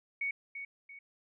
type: tone with echo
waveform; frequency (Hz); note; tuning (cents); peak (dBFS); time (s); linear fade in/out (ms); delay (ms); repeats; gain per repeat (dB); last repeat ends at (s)
sine; 2229; C#7; +9; -31; 0.21-0.31; 5; 340; 2; -8; 0.99
effects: none